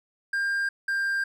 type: tone pair in turn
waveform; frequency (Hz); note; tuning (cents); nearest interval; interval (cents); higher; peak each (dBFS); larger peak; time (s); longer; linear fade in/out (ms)
triangle; 1600 / 1592; G6 / G6; +35 / +26; unison; 9; first; -22 / -22; neither; 0.33-0.69 / 0.88-1.24; neither; 5
effects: none